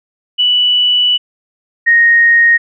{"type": "tone pair in turn", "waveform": "sine", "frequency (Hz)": [2960, 1864.7], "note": ["F#7", "A#6"], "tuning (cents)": [0, 0], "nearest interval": "minor sixth", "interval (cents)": 800, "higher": "first", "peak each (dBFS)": [-8, -5], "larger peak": "second", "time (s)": [[0.38, 1.18], [1.86, 2.58]], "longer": "first", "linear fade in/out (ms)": 20, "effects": []}